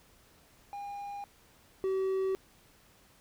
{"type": "tone pair in turn", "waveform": "triangle", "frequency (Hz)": [809, 381.8], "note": ["G#5", "G4"], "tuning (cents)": [-46, -46], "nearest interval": "octave + minor second", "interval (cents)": 1300, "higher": "first", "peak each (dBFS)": [-36, -26], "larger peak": "second", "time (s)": [[0.73, 1.24], [1.84, 2.35]], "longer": "neither", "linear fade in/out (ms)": 0, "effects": ["pink hiss -62 dBFS RMS until 3.2 s"]}